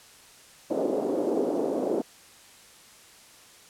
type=band-pass noise; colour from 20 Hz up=white; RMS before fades=-27 dBFS; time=0.7-2.02 s; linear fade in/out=10 ms; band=270 to 520 Hz; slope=24 dB/octave; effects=white hiss -52 dBFS RMS until 3.69 s + low-pass 10000 Hz 12 dB/octave